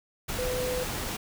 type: tone in noise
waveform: sine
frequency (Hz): 502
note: B4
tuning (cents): +28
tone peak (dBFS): -29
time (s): 0.38-0.84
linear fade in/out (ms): 10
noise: pink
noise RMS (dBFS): -33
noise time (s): 0.28-1.17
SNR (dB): +1
effects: none